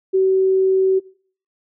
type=tone; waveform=sine; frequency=380.1 Hz; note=F#4; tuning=47 cents sharp; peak=-12 dBFS; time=0.13-1 s; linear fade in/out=20 ms; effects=noise-tail reverb RT60 0.5 s tail -22 dB re dry